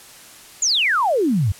sine exponential sweep, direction down, 7210 to 87.31 Hz, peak -15 dBFS, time 0.62-1.52 s, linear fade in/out 5 ms, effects white hiss -43 dBFS RMS until 1.59 s + low-pass 12000 Hz 12 dB/octave

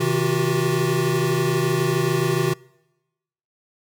square tone cluster, 131.8 / 159.2 / 356.3 / 383.3 Hz, C3 / D#3 / F4 / G4, +13 / +40 / +35 / -39 cents, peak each -25 dBFS, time 0-2.54 s, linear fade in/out 10 ms, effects noise-tail reverb RT60 1.0 s tail -25 dB re dry

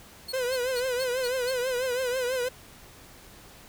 40% pulse tone bursts, 4341 Hz, C#8, 37 cents flat, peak -32 dBFS, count 6, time 0.28-1.518 s, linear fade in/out 10 ms, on 48 ms, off 190 ms
45% pulse tone with vibrato, 505 Hz, B4, 39 cents sharp, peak -26 dBFS, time 0.33-2.49 s, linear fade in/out 10 ms, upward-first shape triangle, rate 6.1 Hz, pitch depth 95 cents each way
effects pink hiss -50 dBFS RMS until 3.68 s

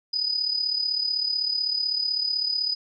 sine tone with amplitude modulation, 4978 Hz, D#8, in tune, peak -20 dBFS, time 0.13-2.75 s, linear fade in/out 10 ms, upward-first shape sine, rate 35.9 Hz, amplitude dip 65%, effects none

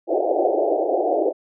white band-pass noise, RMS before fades -20 dBFS, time 0.07-1.33 s, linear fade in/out 50 ms, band 310 to 760 Hz, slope 96 dB/octave, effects none

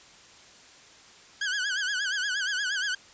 sawtooth tone with vibrato, 1570 Hz, G6, 2 cents sharp, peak -23 dBFS, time 1.41-2.95 s, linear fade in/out 5 ms, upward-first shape sine, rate 8.5 Hz, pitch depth 120 cents each way, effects white hiss -52 dBFS RMS until 3.13 s + resampled to 16000 Hz

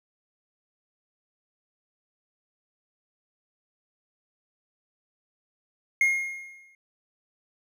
triangle tone with exponential decay, 2142 Hz, C7, 40 cents sharp, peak -15 dBFS, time 6.01-6.75 s, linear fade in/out 2 ms, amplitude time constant 160 ms, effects none

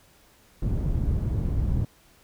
white low-pass noise, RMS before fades -25 dBFS, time 0.62-1.85 s, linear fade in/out 5 ms, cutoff 100 Hz, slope 12 dB/octave, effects pink hiss -58 dBFS RMS until 2.23 s

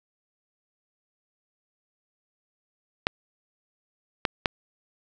clicks, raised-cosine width 0.3 ms, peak -5 dBFS, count 3, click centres 3.069 / 4.252 / 4.458 s, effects none

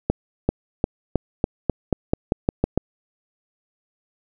accelerating click train, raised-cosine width 2 ms, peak -4 dBFS, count 12, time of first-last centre 0.1-2.776 s, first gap 390 ms, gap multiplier 0.9, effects none

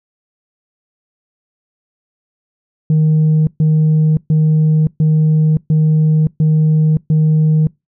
sine tone bursts, 155.56 Hz, D#3, in tune, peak -6 dBFS, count 7, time 2.9-7.67 s, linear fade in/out 2 ms, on 570 ms, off 130 ms, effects noise-tail reverb RT60 0.2 s tail -25 dB re dry + tanh soft clip ceiling -7 dBFS

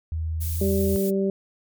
sine tone with pitch glide, 80.3 to 82.56 Hz, E2 to E2, -45 to +3 cents, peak -24 dBFS, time 0.12-0.96 s, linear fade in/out 0 ms, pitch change +48 cents, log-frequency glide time 0.44-0.67 s
violet noise, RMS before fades -33 dBFS, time 0.4-1.11 s, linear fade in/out 20 ms
harmonic tone, 194.8 Hz, G3, 11 cents flat, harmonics 1 / 2 / 3, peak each -23 / -23 / -31 dBFS, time 0.61-1.3 s, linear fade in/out 2 ms
effects MP3 96 kbps

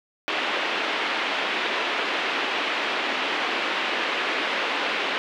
white band-pass noise, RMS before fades -26 dBFS, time 0.28-5.18 s, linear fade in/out 0 ms, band 270 to 3100 Hz, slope 24 dB/octave, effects none

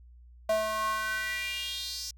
square tone with high-pass filter sweep, 216.7 Hz, A3, 26 cents flat, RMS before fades -32 dBFS, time 0.49-2.11 s, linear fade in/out 5 ms, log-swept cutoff 640 to 5600 Hz, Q 4.4, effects added 60 Hz sine -50 dBFS peak until 2.17 s

